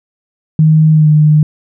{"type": "tone with pitch glide", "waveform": "sine", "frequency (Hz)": [156.5, 152.13], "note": ["D#3", "D#3"], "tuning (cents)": [10, -39], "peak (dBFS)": -4, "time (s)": [0.59, 1.43], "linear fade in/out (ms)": 2, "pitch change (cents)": -49, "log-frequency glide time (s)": [0.92, 1.09], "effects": []}